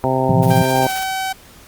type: harmonic tone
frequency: 130.81 Hz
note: C3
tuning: in tune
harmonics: 1 / 2 / 3 / 4 / 5 / 6 / 7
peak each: -22 / -22 / -22 / -22 / -22 / -22 / -22 dBFS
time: 0.04-0.87 s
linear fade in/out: 0 ms
type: chord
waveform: sine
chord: F major seventh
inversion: first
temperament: equal with one note detuned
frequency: 112.51 / 130.81 / 164.81 / 174.61 Hz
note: A2 / C3 / E3 / F3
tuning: +39 / 0 / 0 / 0 cents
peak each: -18 dBFS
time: 0.29-0.62 s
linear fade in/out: 5 ms
type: noise with tremolo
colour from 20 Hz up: white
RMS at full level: -29 dBFS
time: 0.42-1.04 s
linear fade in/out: 10 ms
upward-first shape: triangle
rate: 15 Hz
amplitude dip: 65%
type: tone with pitch glide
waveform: sawtooth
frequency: 788 to 762.9 Hz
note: G5 to G5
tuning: +9 to -47 cents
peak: -16 dBFS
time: 0.5-1.33 s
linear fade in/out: 10 ms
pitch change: -56 cents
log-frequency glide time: 0.81-0.91 s
effects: pink hiss -44 dBFS RMS until 1.67 s + Opus 32 kbps